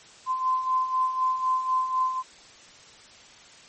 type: beating tone pair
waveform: sine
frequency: 1029 / 1033 Hz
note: C6 / C6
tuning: -29 / -22 cents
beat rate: 4 Hz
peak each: -30 / -23 dBFS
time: 0.26-2.23 s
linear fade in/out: 50 ms
effects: white hiss -50 dBFS RMS until 3.68 s + MP3 32 kbps